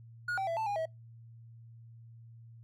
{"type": "tone with pitch steps", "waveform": "triangle", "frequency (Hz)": [1442, 773, 667, 882, 815, 644], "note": ["F#6", "G5", "E5", "A5", "G#5", "E5"], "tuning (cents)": [-45, -24, 20, 4, -33, -41], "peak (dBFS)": -29, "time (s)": [0.28, 0.856], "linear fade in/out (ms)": 5, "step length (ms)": 96, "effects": ["noise-tail reverb RT60 0.2 s tail -25 dB re dry", "added 115 Hz sine -50 dBFS peak until 2.63 s"]}